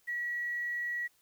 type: tone with quantisation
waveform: sine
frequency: 1925 Hz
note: B6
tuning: 45 cents flat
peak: -32 dBFS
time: 0.07-1.08 s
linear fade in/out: 20 ms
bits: 10
effects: white hiss -69 dBFS RMS until 1.21 s